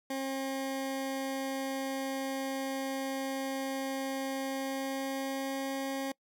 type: tone with pitch glide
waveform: 20% pulse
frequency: 268.7 to 270.6 Hz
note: C4 to C#4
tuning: +46 to -42 cents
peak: -28 dBFS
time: 0.1-6.12 s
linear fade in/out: 5 ms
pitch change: +12 cents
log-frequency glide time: 4.44-5.7 s
effects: noise-tail reverb RT60 0.1 s tail -24 dB re dry